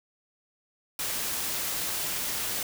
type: noise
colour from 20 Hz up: white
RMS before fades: -31 dBFS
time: 0.99-2.63 s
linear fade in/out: 2 ms
effects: none